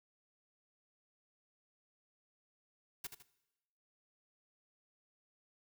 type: noise with echo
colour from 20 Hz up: white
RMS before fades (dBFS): -42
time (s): 3.04-3.07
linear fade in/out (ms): 5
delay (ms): 78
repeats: 2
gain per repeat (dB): -8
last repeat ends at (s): 3.226
effects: noise-tail reverb RT60 1.0 s tail -19 dB re dry